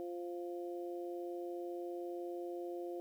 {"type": "harmonic tone", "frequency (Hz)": 174.61, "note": "F3", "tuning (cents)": 0, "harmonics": [2, 3, 4], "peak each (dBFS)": [-41, -47, -50], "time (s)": [0, 3], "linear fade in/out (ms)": 0, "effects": ["11-bit"]}